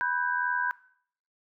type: tone cluster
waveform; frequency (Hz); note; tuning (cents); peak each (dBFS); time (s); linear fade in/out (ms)
sine; 984 / 1519 / 1602; B5 / F#6 / G6; -7 / +45 / +37; -30; 0.01-0.71; 0
effects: noise-tail reverb RT60 0.6 s tail -19 dB re dry